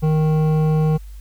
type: tone with hard clipping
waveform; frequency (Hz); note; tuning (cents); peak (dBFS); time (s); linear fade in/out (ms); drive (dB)
triangle; 155.56; D#3; 0; -16; 0.02-0.98; 20; 15
effects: added 50 Hz sine -33 dBFS peak until 1.2 s + white hiss -54 dBFS RMS until 1.2 s